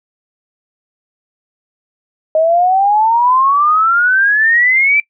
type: exponential sweep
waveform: sine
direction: up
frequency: 623 to 2349 Hz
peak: -8 dBFS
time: 2.35-5 s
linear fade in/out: 2 ms
effects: noise-tail reverb RT60 0.1 s tail -22 dB re dry